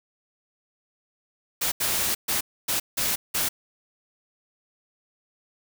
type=noise bursts at uneven times; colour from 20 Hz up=white; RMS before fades=-25 dBFS; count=6; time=1.61-1.72 / 1.8-2.15 / 2.28-2.41 / 2.68-2.8 / 2.97-3.16 / 3.34-3.49 s; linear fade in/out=10 ms; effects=none